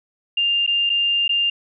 sine tone with dropouts, 2800 Hz, F7, 4 cents sharp, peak -16 dBFS, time 0.37-1.5 s, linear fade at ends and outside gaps 5 ms, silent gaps 0.665-0.675 / 0.895-0.899 / 1.28-1.292 s, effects none

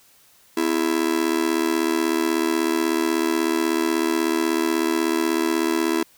45% pulse tone with amplitude modulation, 331.6 Hz, E4, 10 cents sharp, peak -15 dBFS, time 0.57-6.03 s, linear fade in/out 5 ms, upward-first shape sine, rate 76.3 Hz, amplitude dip 95%, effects white hiss -55 dBFS RMS until 6.17 s

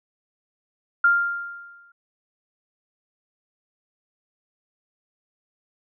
sine tone with exponential decay, 1396.9 Hz, F6, in tune, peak -12 dBFS, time 1.04-1.92 s, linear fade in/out 5 ms, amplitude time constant 190 ms, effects none

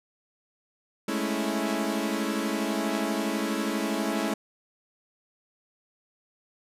sawtooth chord, A major seventh, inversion third, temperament equal, 207.7 / 220 / 277.2 / 329.6 Hz, G#3 / A3 / C#4 / E4, 0 / 0 / 0 / 0 cents, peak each -28 dBFS, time 1.08-4.34 s, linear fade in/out 5 ms, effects resampled to 32000 Hz

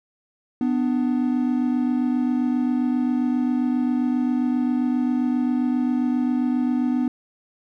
triangle tone pair together, 249.1 / 296.6 Hz, B3 / D4, +15 / +17 cents, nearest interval minor third, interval 302 cents, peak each -18 / -23 dBFS, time 0.61-7.08 s, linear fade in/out 2 ms, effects none

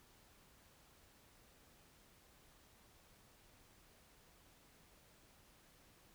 silence, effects pink hiss -67 dBFS RMS until 6.14 s

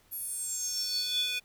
square tone with high-pass filter sweep, 493.9 Hz, B4, in tune, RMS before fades -33 dBFS, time 0.11-1.4 s, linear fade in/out 20 ms, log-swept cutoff 12000 to 2700 Hz, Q 8.3, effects pink hiss -64 dBFS RMS until 1.44 s

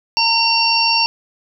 harmonic tone, 914 Hz, A#5, 34 cents flat, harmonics 1 / 3 / 5 / 6, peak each -18 / -18 / -18 / -18 dBFS, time 0.17-1.06 s, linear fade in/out 0 ms, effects none

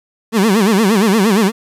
30% pulse tone with vibrato, 207.7 Hz, G#3, in tune, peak -7 dBFS, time 0.32-1.52 s, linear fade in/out 50 ms, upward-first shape sine, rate 8.6 Hz, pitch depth 190 cents each way, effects resampled to 32000 Hz + 8-bit

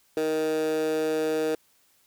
15% pulse tone with high-pass filter, 156.6 Hz, D#3, 11 cents sharp, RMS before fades -26 dBFS, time 0.17-1.55 s, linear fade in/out 2 ms, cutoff 400 Hz, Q 7, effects white hiss -64 dBFS RMS until 2.06 s

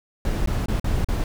brown noise with dropouts, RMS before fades -22 dBFS, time 0.25-1.24 s, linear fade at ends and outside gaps 2 ms, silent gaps 0.46-0.473 / 0.659-0.683 / 0.798-0.843 / 1.046-1.086 s, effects none

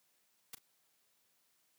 white noise with echo, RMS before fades -45 dBFS, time 0.53-0.55 s, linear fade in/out 5 ms, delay 37 ms, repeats 1, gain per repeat -14 dB, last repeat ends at 0.587 s, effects white hiss -75 dBFS RMS until 1.78 s + high-pass 100 Hz 12 dB/octave

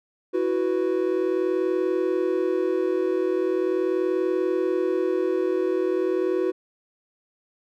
triangle chord, E suspended second, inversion none, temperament equal, 329.6 / 370 / 493.9 Hz, E4 / F#4 / B4, 0 / 0 / 0 cents, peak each -25 / -21 / -26 dBFS, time 0.33-6.52 s, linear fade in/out 20 ms, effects none

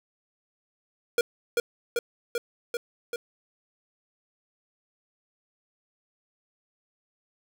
square tone with echo, 474.9 Hz, A#4, 32 cents sharp, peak -20 dBFS, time 1.18-1.21 s, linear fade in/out 2 ms, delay 390 ms, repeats 5, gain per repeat -2 dB, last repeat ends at 3.16 s, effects none

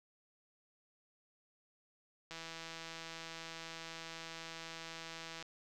click train, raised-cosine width 0.2 ms, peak -29 dBFS, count 512, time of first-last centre 2.31-5.426 s, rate 164 Hz, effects none

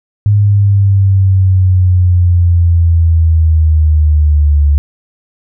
sine exponential sweep, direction down, 103.83 to 71.9 Hz, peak -5 dBFS, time 0.26-4.78 s, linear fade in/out 0 ms, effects none

